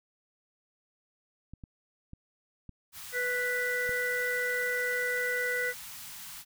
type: clicks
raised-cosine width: 5 ms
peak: -32 dBFS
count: 5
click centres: 1.536 / 1.638 / 2.134 / 2.693 / 3.893 s
type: band-stop noise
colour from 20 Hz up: white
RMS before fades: -44 dBFS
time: 2.92-6.45 s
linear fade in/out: 50 ms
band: 210 to 840 Hz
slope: 24 dB/octave
type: harmonic tone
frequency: 493.3 Hz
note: B4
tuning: 2 cents flat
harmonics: 1 / 3 / 4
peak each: -34 / -33 / -31 dBFS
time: 3.12-5.74 s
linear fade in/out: 50 ms
effects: none